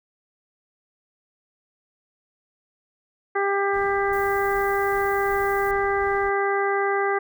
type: harmonic tone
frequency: 397.6 Hz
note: G4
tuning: 25 cents sharp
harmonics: 1 / 2 / 3 / 4 / 5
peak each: -23 / -26 / -28 / -29 / -30 dBFS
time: 3.35-7.19 s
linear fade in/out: 10 ms
type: noise with tremolo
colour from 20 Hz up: brown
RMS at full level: -40 dBFS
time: 3.73-6.3 s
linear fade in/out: 10 ms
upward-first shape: triangle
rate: 2.6 Hz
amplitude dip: 40%
type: noise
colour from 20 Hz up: violet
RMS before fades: -43 dBFS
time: 4.13-5.71 s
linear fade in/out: 0 ms
effects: none